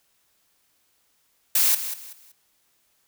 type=noise with echo; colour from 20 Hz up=blue; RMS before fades=-19 dBFS; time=1.55-1.75 s; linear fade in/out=5 ms; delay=190 ms; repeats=3; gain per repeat=-11 dB; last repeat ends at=2.32 s; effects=white hiss -67 dBFS RMS until 3.07 s